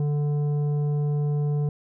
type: tone with tanh clipping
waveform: triangle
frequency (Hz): 146.83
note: D3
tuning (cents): 0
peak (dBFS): -23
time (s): 0-1.69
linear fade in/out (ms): 2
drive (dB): 13
effects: none